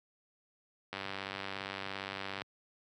click train, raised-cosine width 0.3 ms, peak -22 dBFS, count 146, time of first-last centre 0.93-2.419 s, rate 97.4 Hz, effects high-pass 100 Hz 12 dB/octave

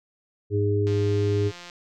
harmonic tone, 102.4 Hz, G#2, 24 cents flat, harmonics 1 / 3 / 4, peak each -22 / -30 / -24 dBFS, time 0.5-1.52 s, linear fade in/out 50 ms
click train, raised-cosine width 0.2 ms, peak -24 dBFS, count 146, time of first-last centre 0.87-1.699 s, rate 175 Hz
effects none

